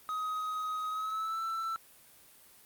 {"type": "tone with pitch glide", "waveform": "triangle", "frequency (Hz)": [1260, 1331.8], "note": ["D#6", "E6"], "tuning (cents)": [21, 17], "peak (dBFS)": -30, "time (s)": [0.09, 1.76], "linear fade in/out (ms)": 0, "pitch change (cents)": 96, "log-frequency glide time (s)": [0.89, 1.42], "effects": ["white hiss -58 dBFS RMS until 2.65 s", "Opus 32 kbps"]}